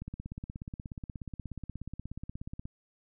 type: click train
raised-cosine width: 5 ms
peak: -27 dBFS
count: 45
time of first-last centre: 0.02-2.655 s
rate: 16.7 Hz
effects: none